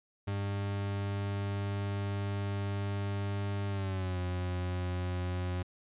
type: tone with pitch glide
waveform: 40% pulse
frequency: 100.2 to 90.31 Hz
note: G2 to F#2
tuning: +38 to -41 cents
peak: -31 dBFS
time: 0.27-5.63 s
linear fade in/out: 10 ms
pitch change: -179 cents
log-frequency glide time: 3.69-4.18 s
effects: resampled to 8000 Hz